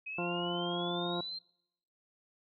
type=exponential sweep; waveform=sine; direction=up; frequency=2521 to 4186 Hz; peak=-38 dBFS; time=0.06-1.39 s; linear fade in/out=10 ms
type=harmonic tone; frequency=174.61 Hz; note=F3; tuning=in tune; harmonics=1 / 2 / 3 / 4 / 5 / 6 / 8; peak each=-38 / -37 / -42 / -40 / -46 / -43 / -48 dBFS; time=0.18-1.21 s; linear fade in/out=5 ms
effects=noise-tail reverb RT60 0.8 s tail -25 dB re dry + AAC 64 kbps